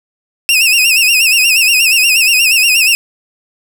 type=tone with vibrato; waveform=sawtooth; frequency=2637 Hz; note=E7; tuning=in tune; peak=-4 dBFS; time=0.49-2.95 s; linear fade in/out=0 ms; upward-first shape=sine; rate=8.4 Hz; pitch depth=110 cents each way; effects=none